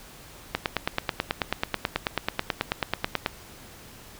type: click train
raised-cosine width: 0.3 ms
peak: -7 dBFS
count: 26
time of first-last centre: 0.55-3.261 s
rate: 9.22 Hz
effects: pink hiss -47 dBFS RMS until 4.19 s